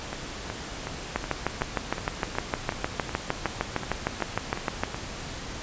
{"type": "two click trains", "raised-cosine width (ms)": 0.5, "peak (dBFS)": [-17, -9], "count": [14, 25], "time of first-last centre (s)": [[0.13, 4.945], [1.16, 4.835]], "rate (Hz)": [2.7, 6.53], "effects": ["pink hiss -37 dBFS RMS until 5.62 s", "resampled to 16000 Hz"]}